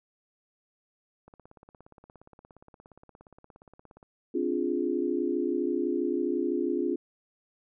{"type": "click train", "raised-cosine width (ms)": 1, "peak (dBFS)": -37, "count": 48, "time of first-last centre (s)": [1.28, 4.029], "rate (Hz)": 17.1}
{"type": "chord", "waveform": "sine", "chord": "D half-diminished seventh", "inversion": "third", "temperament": "equal", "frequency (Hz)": [261.6, 293.7, 349.2, 415.3], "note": ["C4", "D4", "F4", "Ab4"], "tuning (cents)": [0, 0, 0, 0], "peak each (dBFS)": [-32, -32, -29, -33], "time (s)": [4.34, 6.96], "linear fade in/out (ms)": 10}
{"effects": []}